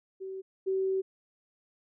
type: tone pair in turn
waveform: sine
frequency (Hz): 382 / 382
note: G4 / G4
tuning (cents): -45 / -45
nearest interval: unison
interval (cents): 0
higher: neither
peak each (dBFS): -36 / -26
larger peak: second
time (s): 0.2-0.42 / 0.66-1.02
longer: second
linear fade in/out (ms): 20
effects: none